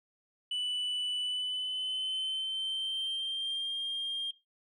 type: tone with pitch glide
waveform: sine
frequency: 2976 to 3208 Hz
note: F#7 to G7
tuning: +9 to +39 cents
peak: -29 dBFS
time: 0.51-4.31 s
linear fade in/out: 5 ms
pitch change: +130 cents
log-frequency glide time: 1.21-3.75 s
effects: noise-tail reverb RT60 0.2 s tail -17 dB re dry + tanh soft clip ceiling -30 dBFS